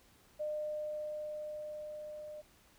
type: tone with level ramp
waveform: sine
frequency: 605 Hz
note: D#5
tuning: 49 cents flat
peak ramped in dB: -34 to -44 dBFS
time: 0.39-2.42 s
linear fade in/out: 20 ms
effects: pink hiss -65 dBFS RMS until 2.78 s